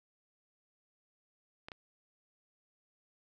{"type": "clicks", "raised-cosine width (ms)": 0.3, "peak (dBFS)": -28, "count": 2, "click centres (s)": [1.685, 1.718], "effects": []}